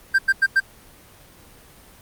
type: tone bursts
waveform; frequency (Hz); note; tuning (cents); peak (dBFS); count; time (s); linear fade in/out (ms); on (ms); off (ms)
triangle; 1576; G6; +9; -11; 4; 0.14-0.603; 10; 46; 93
effects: pink hiss -48 dBFS RMS until 2.01 s + Opus 24 kbps